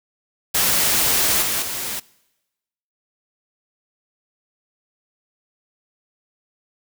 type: noise with level steps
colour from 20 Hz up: white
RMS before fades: -18 / -22 / -27 dBFS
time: 0.54-2 s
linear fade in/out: 10 ms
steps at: 1.42 / 1.62 s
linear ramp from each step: 2 ms
effects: noise-tail reverb RT60 1.0 s tail -23 dB re dry